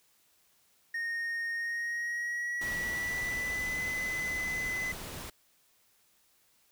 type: tone with pitch glide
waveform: triangle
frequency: 1851 to 2019 Hz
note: A#6 to B6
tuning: -13 to +38 cents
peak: -30 dBFS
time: 0.94-4.92 s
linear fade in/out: 5 ms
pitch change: +151 cents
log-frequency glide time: 1.55-3.81 s
type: noise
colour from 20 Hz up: pink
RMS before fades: -42 dBFS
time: 2.61-5.3 s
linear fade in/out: 5 ms
effects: white hiss -68 dBFS RMS until 6.71 s